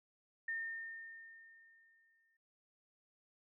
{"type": "tone with exponential decay", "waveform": "sine", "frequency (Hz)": 1819, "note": "A#6", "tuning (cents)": -43, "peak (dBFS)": -36, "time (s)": [0.48, 2.37], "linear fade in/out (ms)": 5, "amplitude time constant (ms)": 410, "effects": []}